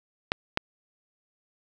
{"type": "clicks", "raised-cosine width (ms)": 0.3, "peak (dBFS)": -7, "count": 2, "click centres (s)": [0.319, 0.574], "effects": []}